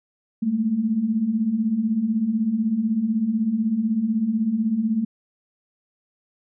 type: beating tone pair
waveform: sine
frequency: 207.7 / 223.7 Hz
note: G#3 / A3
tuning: 0 / +29 cents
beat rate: 16 Hz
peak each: -26 / -20 dBFS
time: 0.42-5.05 s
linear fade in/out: 10 ms
effects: none